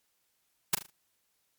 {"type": "noise with echo", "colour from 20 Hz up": "white", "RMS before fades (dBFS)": -24, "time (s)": [0.73, 0.75], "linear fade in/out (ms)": 5, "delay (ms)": 38, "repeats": 4, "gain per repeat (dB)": -9, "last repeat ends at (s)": 0.902, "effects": ["white hiss -75 dBFS RMS until 1.58 s", "MP3 96 kbps"]}